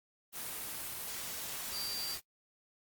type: tone in noise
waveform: sine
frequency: 4700 Hz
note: D8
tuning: 1 cent sharp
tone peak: -38 dBFS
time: 1.71-2.18 s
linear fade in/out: 50 ms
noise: white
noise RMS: -41 dBFS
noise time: 0.32-2.21 s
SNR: 0 dB
effects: noise-tail reverb RT60 0.1 s tail -21 dB re dry + Opus 24 kbps